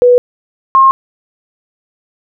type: tone pair in turn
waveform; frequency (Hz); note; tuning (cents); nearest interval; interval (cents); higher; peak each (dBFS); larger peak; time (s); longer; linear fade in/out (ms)
sine; 491.2 / 1069.5; B4 / C6; -9 / +38; octave + minor second; 1347; second; -3; neither; 0.02-0.18 / 0.75-0.91; neither; 0
effects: none